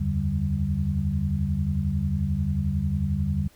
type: tone cluster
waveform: sine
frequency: 77.7 / 88.9 / 144.1 / 194.3 Hz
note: D#2 / F2 / D3 / G3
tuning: -2 / +31 / -33 / -15 cents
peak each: -28 dBFS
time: 0-3.48 s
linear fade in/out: 10 ms
effects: pink hiss -57 dBFS RMS until 3.55 s